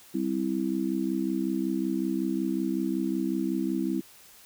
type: chord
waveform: sine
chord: C major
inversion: second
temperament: just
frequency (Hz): 196.22 / 261.6 / 327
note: G3 / C4 / E4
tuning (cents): +2 / 0 / -14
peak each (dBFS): -31 / -30 / -29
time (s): 0.14-4.01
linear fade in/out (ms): 10
effects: white hiss -53 dBFS RMS until 4.45 s